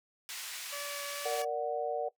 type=band-pass noise; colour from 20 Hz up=pink; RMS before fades=-42 dBFS; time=0.29-1.42 s; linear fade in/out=0 ms; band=2100 to 14000 Hz; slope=12 dB/octave
type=tone with vibrato; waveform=15% pulse; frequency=573 Hz; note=D5; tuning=43 cents flat; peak=-33 dBFS; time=0.72-1.45 s; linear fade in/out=10 ms; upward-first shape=triangle; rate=2.3 Hz; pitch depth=10 cents each way
type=chord; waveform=sine; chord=Bb augmented; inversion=none; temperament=equal; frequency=466.2 / 587.3 / 740 Hz; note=Bb4 / D5 / F#5; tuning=0 / 0 / 0 cents; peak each=-35 dBFS; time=1.25-2.09 s; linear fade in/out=10 ms
effects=noise-tail reverb RT60 0.1 s tail -18 dB re dry